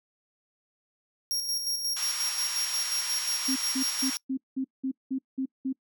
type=tone with tremolo; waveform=sawtooth; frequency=5588 Hz; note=F8; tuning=in tune; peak=-24 dBFS; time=1.31-4.17 s; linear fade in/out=0 ms; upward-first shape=square; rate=5.6 Hz; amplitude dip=45%
type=band-pass noise; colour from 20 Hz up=white; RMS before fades=-37 dBFS; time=1.96-4.17 s; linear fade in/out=10 ms; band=860 to 7900 Hz; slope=24 dB/octave
type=tone bursts; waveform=sine; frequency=264.6 Hz; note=C4; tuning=20 cents sharp; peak=-26 dBFS; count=9; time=3.48-5.729 s; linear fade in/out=10 ms; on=81 ms; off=190 ms
effects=noise-tail reverb RT60 0.1 s tail -24 dB re dry